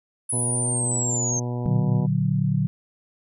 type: linear sweep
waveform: sine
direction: down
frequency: 10290 to 6300 Hz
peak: -23 dBFS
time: 0.29-1.4 s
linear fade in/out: 10 ms
type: harmonic tone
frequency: 122 Hz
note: B2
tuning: 21 cents flat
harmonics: 1 / 2 / 3 / 4 / 5 / 6 / 7 / 8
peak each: -26 / -32 / -36 / -38 / -40 / -42 / -43 / -44 dBFS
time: 0.32-2.07 s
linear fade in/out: 20 ms
type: chord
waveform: sine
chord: Bb augmented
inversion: none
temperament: equal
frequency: 116.54 / 146.83 / 185 Hz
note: Bb2 / D3 / F#3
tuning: 0 / 0 / 0 cents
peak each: -25 / -22 / -24 dBFS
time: 1.66-2.67 s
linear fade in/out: 0 ms
effects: none